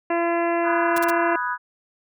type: harmonic tone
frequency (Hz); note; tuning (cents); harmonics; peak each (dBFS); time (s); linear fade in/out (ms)
340; F4; -46; 1 / 2 / 3 / 4 / 5 / 6 / 7 / 8; -23 / -23 / -28 / -35 / -32 / -35 / -39 / -37; 0.1-1.36; 5
type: chord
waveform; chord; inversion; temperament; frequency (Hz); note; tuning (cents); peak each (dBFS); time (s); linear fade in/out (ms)
sine; G# minor seventh; first; equal; 987.8 / 1244.5 / 1480 / 1661.2; B5 / D#6 / F#6 / G#6; 0 / 0 / 0 / 0; -26 / -30 / -28 / -31; 0.63-1.58; 50
type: noise bursts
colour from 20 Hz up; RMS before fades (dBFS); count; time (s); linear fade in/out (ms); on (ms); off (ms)
white; -30; 3; 0.96-1.105; 5; 23; 38
effects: none